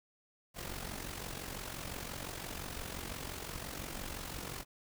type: noise with amplitude modulation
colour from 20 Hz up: pink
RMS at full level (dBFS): -40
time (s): 0.54-4.65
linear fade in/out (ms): 50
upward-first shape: sine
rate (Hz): 45.8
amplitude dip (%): 65
effects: none